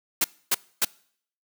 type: noise bursts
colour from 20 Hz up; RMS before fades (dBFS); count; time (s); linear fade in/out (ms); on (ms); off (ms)
white; -21; 3; 0.21-0.849; 5; 33; 270
effects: noise-tail reverb RT60 0.6 s tail -24 dB re dry + high-pass 200 Hz 12 dB/octave